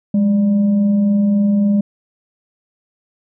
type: tone with frequency modulation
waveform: sine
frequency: 204.8 Hz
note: G#3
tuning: 24 cents flat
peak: -11 dBFS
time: 0.14-1.81 s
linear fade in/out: 5 ms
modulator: 386 Hz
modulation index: 0.26
effects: none